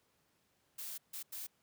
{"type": "noise bursts at uneven times", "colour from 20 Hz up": "blue", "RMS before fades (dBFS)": -44, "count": 3, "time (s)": [[0.78, 0.98], [1.13, 1.23], [1.32, 1.47]], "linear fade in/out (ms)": 10, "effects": ["pink hiss -75 dBFS RMS until 1.62 s", "high-pass 100 Hz 12 dB/octave"]}